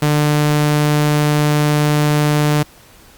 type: tone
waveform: sawtooth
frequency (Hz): 149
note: D3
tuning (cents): +25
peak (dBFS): -8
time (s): 0.02-2.63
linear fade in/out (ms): 5
effects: pink hiss -45 dBFS RMS until 3.17 s + Opus 48 kbps